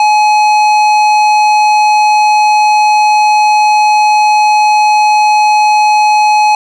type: tone with tanh clipping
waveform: sine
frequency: 846 Hz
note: G#5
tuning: 32 cents sharp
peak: -7 dBFS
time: 0-6.55 s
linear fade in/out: 2 ms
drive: 14 dB
effects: none